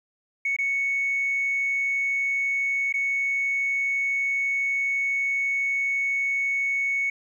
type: tone with dropouts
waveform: sine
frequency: 2217 Hz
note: C#7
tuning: in tune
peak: -21 dBFS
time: 0.45-7.1 s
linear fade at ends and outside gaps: 5 ms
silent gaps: 0.565-0.586 / 2.926-2.939 s
effects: tanh soft clip ceiling -18 dBFS + 10-bit